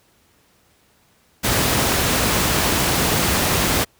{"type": "noise", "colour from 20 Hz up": "pink", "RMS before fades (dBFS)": -18, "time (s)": [1.43, 3.85], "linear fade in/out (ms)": 20, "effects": ["pink hiss -58 dBFS RMS until 3.99 s", "high-pass 60 Hz 12 dB/octave"]}